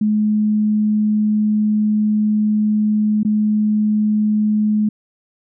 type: tone with dropouts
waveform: sine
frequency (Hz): 212.3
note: G#3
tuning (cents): +38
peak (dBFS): -13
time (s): 0.01-4.89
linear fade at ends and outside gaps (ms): 5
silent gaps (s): 3.232-3.249
effects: none